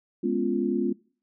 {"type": "chord", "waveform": "sine", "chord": "C# dominant seventh", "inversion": "second", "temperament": "equal", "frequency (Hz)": [207.7, 246.9, 277.2, 349.2], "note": ["G#3", "B3", "C#4", "E#4"], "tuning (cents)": [0, 0, 0, 0], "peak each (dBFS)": [-29, -28, -30, -27], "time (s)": [0.23, 0.93], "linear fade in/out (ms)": 10, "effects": ["noise-tail reverb RT60 0.4 s tail -21 dB re dry"]}